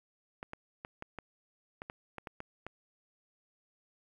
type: clicks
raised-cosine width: 0.5 ms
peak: -26 dBFS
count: 11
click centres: 0.429 / 0.534 / 0.849 / 1.024 / 1.187 / 1.819 / 1.899 / 2.183 / 2.272 / 2.404 / 2.666 s
effects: 10-bit